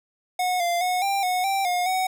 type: tone with pitch steps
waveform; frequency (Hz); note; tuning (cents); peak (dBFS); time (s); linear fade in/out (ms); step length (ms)
square; 729 / 693 / 729 / 791 / 731 / 782 / 716 / 748; F#5 / F5 / F#5 / G5 / F#5 / G5 / F5 / F#5; -26 / -14 / -26 / +15 / -21 / -4 / +43 / +19; -22; 0.39-2.07; 5; 210
effects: none